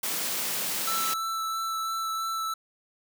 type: high-pass noise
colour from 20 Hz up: white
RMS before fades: -30 dBFS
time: 0.03-1.14 s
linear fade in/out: 5 ms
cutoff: 130 Hz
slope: 96 dB/octave
type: tone with vibrato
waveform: square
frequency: 1324 Hz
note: E6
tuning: 7 cents sharp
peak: -29 dBFS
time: 0.87-2.54 s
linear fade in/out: 5 ms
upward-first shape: sine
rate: 3 Hz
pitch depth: 10 cents each way
effects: none

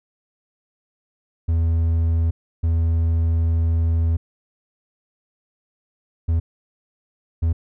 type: tone bursts at uneven times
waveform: triangle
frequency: 82.4 Hz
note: E2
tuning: in tune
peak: -14 dBFS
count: 4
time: 1.48-2.31 / 2.63-4.17 / 6.28-6.4 / 7.42-7.53 s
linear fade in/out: 10 ms
effects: none

